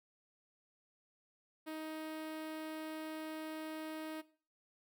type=tone with notch filter; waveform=sawtooth; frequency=313.7 Hz; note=D#4; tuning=14 cents sharp; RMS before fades=-44 dBFS; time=1.66-4.22 s; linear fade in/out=20 ms; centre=6500 Hz; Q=1.3; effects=noise-tail reverb RT60 0.4 s tail -17 dB re dry